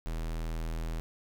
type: tone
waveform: square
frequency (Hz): 40.57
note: E1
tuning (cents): -27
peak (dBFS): -33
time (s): 0.06-1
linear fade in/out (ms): 0
effects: none